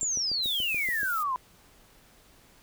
sine exponential sweep, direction down, 7460 to 987.8 Hz, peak -26 dBFS, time 0.01-1.36 s, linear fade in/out 0 ms
click train, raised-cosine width 2 ms, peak -29 dBFS, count 8, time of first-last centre 0.03-1.031 s, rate 6.99 Hz
violet noise, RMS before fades -39 dBFS, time 0.42-1.24 s, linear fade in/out 20 ms
effects pink hiss -58 dBFS RMS until 2.62 s

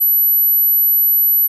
sine tone, 11840 Hz, F#9, in tune, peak -10 dBFS, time 0-1.48 s, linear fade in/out 20 ms, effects none

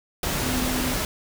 sine tone in noise, 253.2 Hz, B3, 43 cents sharp, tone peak -27 dBFS, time 0.43-0.94 s, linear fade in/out 2 ms, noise pink, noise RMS -26 dBFS, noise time 0.23-1.05 s, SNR -4 dB, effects none

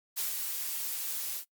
blue noise with ADSR envelope, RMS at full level -31 dBFS, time 0.16-1.45 s, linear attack 25 ms, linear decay 140 ms, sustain -4 dB, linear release 89 ms, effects noise-tail reverb RT60 0.1 s tail -21 dB re dry + Opus 48 kbps

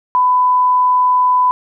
sine tone, 1000 Hz, B5, 21 cents sharp, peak -9 dBFS, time 0.15-1.51 s, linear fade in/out 0 ms, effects none

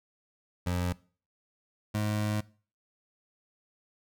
25% pulse tone pair in turn, 89 / 105.84 Hz, F2 / G#2, +33 / +33 cents, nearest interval minor third, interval 300 cents, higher second, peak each -24 dBFS, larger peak neither, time 0.66-0.93 / 1.94-2.41 s, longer second, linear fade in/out 10 ms, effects noise-tail reverb RT60 0.4 s tail -21 dB re dry

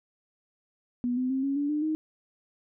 sine tone with pitch steps, 244.6 / 254.7 / 265.2 / 276.1 / 287.5 / 299.4 / 311.8 Hz, B3 / C4 / C4 / C#4 / D4 / D4 / D#4, -16 / -46 / +23 / -7 / -37 / +33 / +4 cents, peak -25 dBFS, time 1.04-1.95 s, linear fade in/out 0 ms, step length 130 ms, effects none

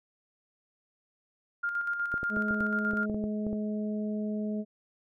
sine tone with tremolo, 1405 Hz, F6, 10 cents sharp, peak -27 dBFS, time 1.63-3.06 s, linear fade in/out 10 ms, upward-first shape square, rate 8.2 Hz, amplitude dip 45%
clicks, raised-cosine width 2 ms, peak -24 dBFS, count 11, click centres 2.141 / 2.231 / 2.369 / 2.509 / 2.608 / 2.935 / 3.098 / 3.145 / 3.24 / 3.467 / 3.53 s
harmonic tone, 211.7 Hz, G#3, 33 cents sharp, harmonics 1 / 2 / 3, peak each -30 / -39 / -41 dBFS, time 2.29-4.65 s, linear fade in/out 50 ms
effects none

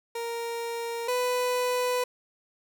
30% pulse tone pair in turn, 466.2 / 497.2 Hz, A#4 / B4, 0 / +12 cents, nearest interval minor second, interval 112 cents, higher second, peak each -28 / -22 dBFS, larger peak second, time 0.15-1.08 / 1.08-2.04 s, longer second, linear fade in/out 5 ms, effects none

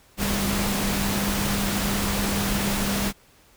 sine tone in noise, 199.9 Hz, G3, 34 cents sharp, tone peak -26 dBFS, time 0.17-3.13 s, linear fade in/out 50 ms, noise pink, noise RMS -26 dBFS, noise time 0.17-3.13 s, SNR -3 dB, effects pink hiss -56 dBFS RMS until 3.56 s

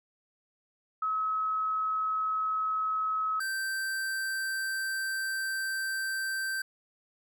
sine / square tone pair in turn, 1284 / 1560.2 Hz, E6 / G6, -46 / -9 cents, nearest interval minor third, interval 337 cents, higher second, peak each -27 / -31 dBFS, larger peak first, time 1.02-3.4 / 3.4-6.62 s, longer second, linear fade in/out 5 ms, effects none

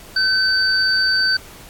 sine tone pair together, 1530 / 4595 Hz, G6 / D8, -42 / -39 cents, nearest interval octave + perfect fifth, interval 1903 cents, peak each -17 dBFS, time 0.16-1.37 s, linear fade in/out 5 ms, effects pink hiss -41 dBFS RMS until 1.69 s + AAC 64 kbps

